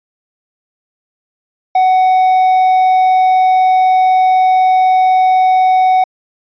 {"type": "tone", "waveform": "triangle", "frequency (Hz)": 746, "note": "F#5", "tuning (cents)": 14, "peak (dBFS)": -5, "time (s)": [1.75, 6.04], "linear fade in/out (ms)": 5, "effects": ["resampled to 11025 Hz"]}